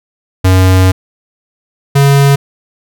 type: tone pair in turn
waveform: square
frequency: 93.3 / 139.79 Hz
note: F#2 / C#3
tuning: +15 / +15 cents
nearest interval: perfect fifth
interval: 700 cents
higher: second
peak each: -5 dBFS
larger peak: neither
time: 0.44-0.92 / 1.95-2.36 s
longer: first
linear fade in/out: 10 ms
effects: none